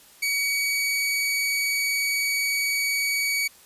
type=tone; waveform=sawtooth; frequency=2261 Hz; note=C#7; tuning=34 cents sharp; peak=-19 dBFS; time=0.22-3.48 s; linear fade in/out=10 ms; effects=white hiss -52 dBFS RMS until 3.65 s + resampled to 32000 Hz